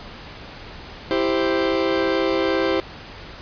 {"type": "chord", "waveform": "40% pulse", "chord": "C major", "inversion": "first", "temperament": "equal", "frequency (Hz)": [329.6, 392, 523.3], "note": ["E4", "G4", "C5"], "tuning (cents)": [0, 0, 0], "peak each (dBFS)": -22, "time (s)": [1.11, 2.8], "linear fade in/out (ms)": 0, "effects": ["pink hiss -38 dBFS RMS until 3.41 s", "resampled to 11025 Hz"]}